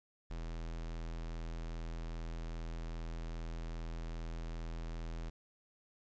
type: tone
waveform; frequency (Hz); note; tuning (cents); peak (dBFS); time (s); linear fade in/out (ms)
square; 41.24; E1; +2; -40; 0.3-5.3; 10
effects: resampled to 16000 Hz + 12-bit